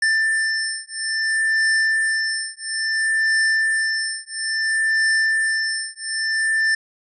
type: beating tone pair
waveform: square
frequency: 1777 / 1777.59 Hz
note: A6 / A6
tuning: +17 / +17 cents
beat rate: 0.59 Hz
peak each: -22 dBFS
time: 0.02-6.75 s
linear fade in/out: 5 ms
effects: resampled to 24000 Hz